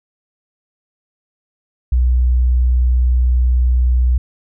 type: tone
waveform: sine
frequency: 61.9 Hz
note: B1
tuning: 5 cents sharp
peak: -10 dBFS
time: 1.92-4.18 s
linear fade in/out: 5 ms
effects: none